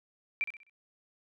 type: tone with echo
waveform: sine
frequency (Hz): 2349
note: D7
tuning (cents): 0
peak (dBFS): -27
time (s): 0.41-0.44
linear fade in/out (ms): 0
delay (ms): 64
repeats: 4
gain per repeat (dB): -9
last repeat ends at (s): 0.696
effects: none